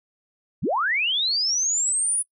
sine linear sweep, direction up, 73.42 to 9956 Hz, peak -20 dBFS, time 0.62-2.23 s, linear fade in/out 20 ms, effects noise-tail reverb RT60 0.1 s tail -24 dB re dry

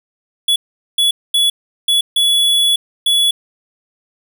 square tone bursts at uneven times, 3400 Hz, G#7, 40 cents sharp, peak -11 dBFS, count 6, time 0.48-0.56 / 0.98-1.11 / 1.34-1.5 / 1.88-2.01 / 2.16-2.76 / 3.06-3.31 s, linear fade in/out 5 ms, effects none

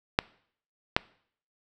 clicks, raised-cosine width 0.3 ms, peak -4 dBFS, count 2, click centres 0.189 / 0.965 s, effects noise-tail reverb RT60 0.6 s tail -23 dB re dry

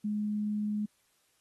sine tone, 209.8 Hz, G#3, 18 cents sharp, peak -29 dBFS, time 0.04-0.86 s, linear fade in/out 10 ms, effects white hiss -71 dBFS RMS until 1.4 s + AAC 32 kbps

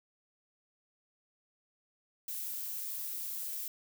violet noise, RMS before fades -39 dBFS, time 2.28-3.68 s, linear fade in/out 2 ms, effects none

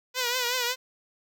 5% pulse tone with vibrato, 493.9 Hz, B4, in tune, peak -14 dBFS, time 0.14-0.76 s, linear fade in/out 50 ms, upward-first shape triangle, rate 5.4 Hz, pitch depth 83 cents each way, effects none

